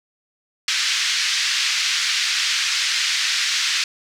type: band-pass noise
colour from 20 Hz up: white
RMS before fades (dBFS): -21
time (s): 0.68-3.84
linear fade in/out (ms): 2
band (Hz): 1600 to 5600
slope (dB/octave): 24
effects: none